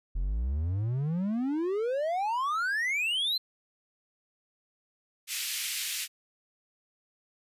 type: exponential sweep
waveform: triangle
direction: up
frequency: 40.83 to 4186 Hz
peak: -25 dBFS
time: 0.15-3.38 s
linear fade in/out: 10 ms
type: high-pass noise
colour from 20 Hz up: pink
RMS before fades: -33 dBFS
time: 5.27-6.08 s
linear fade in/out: 50 ms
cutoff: 2200 Hz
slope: 24 dB/octave
effects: resampled to 32000 Hz